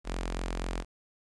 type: tone with notch filter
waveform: sawtooth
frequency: 44.03 Hz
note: F1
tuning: 15 cents sharp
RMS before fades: -34 dBFS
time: 0.04-0.85 s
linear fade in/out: 50 ms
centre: 97 Hz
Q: 0.52
effects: resampled to 22050 Hz + 10-bit